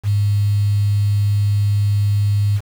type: tone with quantisation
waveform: sine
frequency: 102.3 Hz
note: G#2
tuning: 26 cents flat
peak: -13 dBFS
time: 0.03-2.61 s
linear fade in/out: 50 ms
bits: 6
effects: none